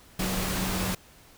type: tone in noise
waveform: sine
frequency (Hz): 186.6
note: F#3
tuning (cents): +15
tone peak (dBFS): -31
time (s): 0.19-0.95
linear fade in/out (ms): 5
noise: pink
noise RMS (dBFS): -30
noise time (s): 0.19-0.95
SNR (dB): -4
effects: pink hiss -54 dBFS RMS until 1.37 s